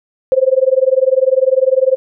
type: tone with tremolo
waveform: sine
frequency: 523.3 Hz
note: C5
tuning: in tune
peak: -5 dBFS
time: 0.32-1.96 s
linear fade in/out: 0 ms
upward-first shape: sine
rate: 20 Hz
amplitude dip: 95%
effects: none